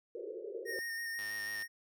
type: band-pass noise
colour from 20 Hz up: pink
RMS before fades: -43 dBFS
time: 0.15-0.79 s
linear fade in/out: 0 ms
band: 360 to 540 Hz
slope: 96 dB/octave
type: tone with vibrato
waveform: square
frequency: 1843 Hz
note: A#6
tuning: 20 cents flat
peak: -38 dBFS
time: 0.65-1.68 s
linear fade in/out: 50 ms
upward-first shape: square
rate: 6.1 Hz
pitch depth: 17 cents each way
type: click train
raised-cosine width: 0.2 ms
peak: -32 dBFS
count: 46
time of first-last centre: 1.19-1.623 s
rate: 104 Hz
effects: none